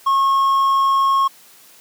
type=tone; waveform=triangle; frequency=1088 Hz; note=C#6; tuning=33 cents flat; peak=-11 dBFS; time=0.06-1.28 s; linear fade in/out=10 ms; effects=white hiss -47 dBFS RMS until 1.8 s + high-pass 150 Hz 12 dB/octave